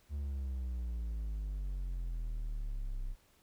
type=exponential sweep; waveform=triangle; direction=down; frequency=73.42 to 31.5 Hz; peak=-33 dBFS; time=0.09-3.16 s; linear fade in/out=50 ms; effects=pink hiss -68 dBFS RMS until 3.42 s